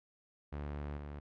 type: tone with level steps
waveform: sawtooth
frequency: 72.9 Hz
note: D2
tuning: 12 cents flat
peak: -35 / -39 dBFS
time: 0.52-1.2 s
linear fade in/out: 10 ms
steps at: 0.97 s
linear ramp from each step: 10 ms
effects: low-pass 2000 Hz 12 dB/octave